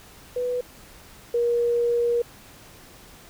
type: tone pair in turn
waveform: sine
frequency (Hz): 493.9 / 474.8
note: B4 / A#4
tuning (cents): 0 / +32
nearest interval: minor second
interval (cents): 68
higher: first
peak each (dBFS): -23 / -19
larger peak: second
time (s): 0.36-0.61 / 1.34-2.22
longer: second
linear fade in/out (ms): 5
effects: pink hiss -48 dBFS RMS until 3.29 s